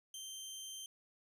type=tone; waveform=20% pulse; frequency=3135 Hz; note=G7; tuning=1 cent flat; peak=-40 dBFS; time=0.14-0.86 s; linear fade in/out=2 ms; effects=none